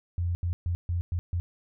sine tone bursts at uneven times, 87 Hz, F2, 6 cents flat, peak -25 dBFS, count 6, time 0.18-0.35 / 0.43-0.53 / 0.66-0.75 / 0.89-1.01 / 1.12-1.19 / 1.33-1.4 s, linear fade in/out 0 ms, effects none

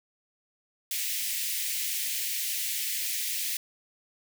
white high-pass noise, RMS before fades -31 dBFS, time 0.91-3.57 s, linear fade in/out 2 ms, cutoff 1900 Hz, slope 48 dB/octave, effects none

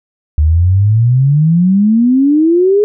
sine exponential sweep, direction up, 73.42 to 424.5 Hz, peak -6 dBFS, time 0.38-2.84 s, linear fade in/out 0 ms, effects none

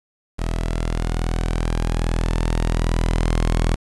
sawtooth tone with level ramp, 41.2 Hz, E1, in tune, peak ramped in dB -17 to -12 dBFS, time 0.38-3.76 s, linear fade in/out 20 ms, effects resampled to 24000 Hz + 7-bit

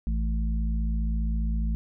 harmonic tone, 54.9 Hz, A1, 3 cents flat, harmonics 1 / 3 / 4, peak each -24 / -35 / -35 dBFS, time 0.07-1.75 s, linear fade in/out 0 ms, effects none

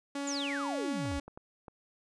sawtooth tone, 281.3 Hz, C#4, 26 cents sharp, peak -30 dBFS, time 0.15-1.2 s, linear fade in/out 5 ms
sine exponential sweep, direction down, 7400 to 63.1 Hz, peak -35 dBFS, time 0.27-1.19 s, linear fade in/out 5 ms
clicks, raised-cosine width 1 ms, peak -32 dBFS, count 5, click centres 1.056 / 1.116 / 1.28 / 1.375 / 1.682 s
effects resampled to 22050 Hz

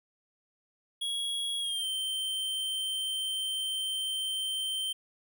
square tone with pitch glide, 3322 to 3117 Hz, G#7 to G7, 0 to -11 cents, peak -31 dBFS, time 1.01-4.93 s, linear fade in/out 10 ms, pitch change -111 cents, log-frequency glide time 1.59-1.86 s, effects none

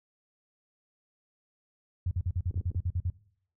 sine tone bursts, 89.2 Hz, F2, 37 cents sharp, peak -26 dBFS, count 11, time 2.06-3.102 s, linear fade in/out 5 ms, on 52 ms, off 47 ms
clicks, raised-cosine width 3 ms, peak -34 dBFS, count 6, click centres 2.511 / 2.543 / 2.576 / 2.612 / 2.715 / 2.748 s
effects noise-tail reverb RT60 0.6 s tail -19 dB re dry

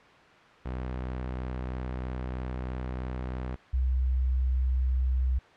sawtooth / sine tone pair in turn, 63.1 / 63.94 Hz, B1 / C2, +38 / -39 cents, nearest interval unison, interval 23 cents, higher second, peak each -28 / -23 dBFS, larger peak second, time 0.65-3.56 / 3.73-5.39 s, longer first, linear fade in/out 10 ms, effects white hiss -53 dBFS RMS until 5.56 s + low-pass 2000 Hz 12 dB/octave

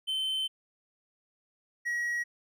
triangle tone pair in turn, 3079 / 1908.5 Hz, G7 / A#6, -32 / +40 cents, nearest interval minor sixth, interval 828 cents, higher first, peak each -27 dBFS, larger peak neither, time 0.07-0.48 / 1.85-2.24 s, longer first, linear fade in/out 20 ms, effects none

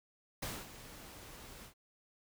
pink noise with ADSR envelope, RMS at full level -39 dBFS, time 0.42-1.74 s, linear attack 8 ms, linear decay 230 ms, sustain -13 dB, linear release 91 ms, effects none

